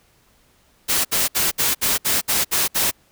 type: noise bursts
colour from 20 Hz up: white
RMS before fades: -19 dBFS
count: 9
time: 0.88-2.914 s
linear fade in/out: 20 ms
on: 170 ms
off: 63 ms
effects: pink hiss -58 dBFS RMS until 3.11 s